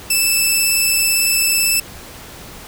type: tone with vibrato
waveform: 10% pulse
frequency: 2637 Hz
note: E7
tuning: in tune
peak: -5 dBFS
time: 0.1-1.8 s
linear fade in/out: 5 ms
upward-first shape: sine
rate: 18 Hz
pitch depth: 12 cents each way
effects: pink hiss -36 dBFS RMS until 2.67 s